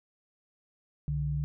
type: tone pair together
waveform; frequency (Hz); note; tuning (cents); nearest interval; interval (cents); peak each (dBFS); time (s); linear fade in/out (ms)
sine; 65.41 / 146.67; C2 / D3; 0 / -2; octave + major second; 1398; -34 / -29; 1.08-1.44; 0
effects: none